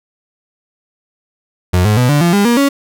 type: tone with pitch steps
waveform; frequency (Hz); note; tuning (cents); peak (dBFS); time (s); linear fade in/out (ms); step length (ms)
35% pulse; 90 / 105.8 / 124.37 / 146.21 / 171.87 / 202 / 237.5 / 279.2; F#2 / G#2 / B2 / D3 / F3 / G#3 / A#3 / C#4; -47 / +33 / +13 / -7 / -27 / -48 / +33 / +13; -7; 1.73-2.69; 10; 120
effects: none